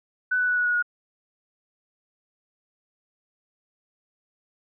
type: tone with pitch steps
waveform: sine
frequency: 1497 / 1486.7 / 1476.4 / 1466.2 / 1456.1 / 1446 Hz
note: F#6 / F#6 / F#6 / F#6 / F#6 / F#6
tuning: +20 / +8 / -4 / -16 / -28 / -40 cents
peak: -20 dBFS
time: 0.31-0.826 s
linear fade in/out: 10 ms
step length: 86 ms
effects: none